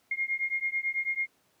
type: beating tone pair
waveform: sine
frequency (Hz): 2130 / 2139.1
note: C7 / C7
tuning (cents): +30 / +38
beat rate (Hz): 9.1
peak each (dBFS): -31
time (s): 0.11-1.27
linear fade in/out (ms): 5
effects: pink hiss -68 dBFS RMS until 1.6 s + high-pass 150 Hz 12 dB/octave